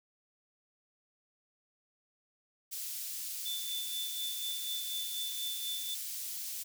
white high-pass noise, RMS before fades -40 dBFS, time 2.71-6.64 s, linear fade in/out 20 ms, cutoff 4000 Hz, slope 12 dB/octave
sine tone with tremolo, 3520 Hz, A7, in tune, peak -35 dBFS, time 3.45-5.95 s, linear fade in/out 10 ms, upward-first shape sine, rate 4.1 Hz, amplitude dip 55%
effects none

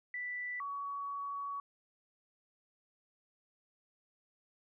sine tone pair in turn, 1975.5 / 1126.5 Hz, B6 / C#6, 0 / +28 cents, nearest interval minor seventh, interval 972 cents, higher first, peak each -37 / -37 dBFS, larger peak neither, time 0.14-0.6 / 0.6-1.6 s, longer second, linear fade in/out 2 ms, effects none

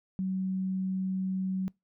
sine tone, 188.5 Hz, F#3, 32 cents sharp, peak -28 dBFS, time 0.19-1.68 s, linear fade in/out 0 ms, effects noise-tail reverb RT60 0.2 s tail -25 dB re dry

